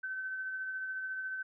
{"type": "tone with tremolo", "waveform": "sine", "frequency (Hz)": 1531, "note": "G6", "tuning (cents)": -41, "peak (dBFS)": -34, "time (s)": [0.03, 1.43], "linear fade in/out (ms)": 10, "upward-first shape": "triangle", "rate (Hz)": 14, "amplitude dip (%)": 35, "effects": []}